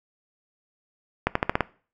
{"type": "accelerating click train", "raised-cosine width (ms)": 0.5, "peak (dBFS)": -5, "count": 6, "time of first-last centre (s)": [1.27, 1.607], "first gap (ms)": 84, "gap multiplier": 0.89, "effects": ["noise-tail reverb RT60 0.4 s tail -20 dB re dry"]}